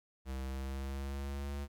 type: tone with pitch glide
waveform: square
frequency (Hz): 66 to 70.74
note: C2 to C#2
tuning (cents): +16 to +36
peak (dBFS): -38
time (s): 0.25-1.68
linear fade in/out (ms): 50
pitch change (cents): +120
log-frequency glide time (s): 0.42-1.56
effects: 13-bit